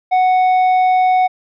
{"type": "tone with tanh clipping", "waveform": "sine", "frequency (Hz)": 740, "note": "F#5", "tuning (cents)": 0, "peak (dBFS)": -11, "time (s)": [0.11, 1.28], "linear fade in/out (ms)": 20, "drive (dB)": 6, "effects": []}